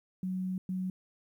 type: tone bursts at uneven times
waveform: sine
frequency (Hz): 185.7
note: F#3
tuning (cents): +7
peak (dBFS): -31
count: 2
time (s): 0.23-0.58 / 0.69-0.9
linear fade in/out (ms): 2
effects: 11-bit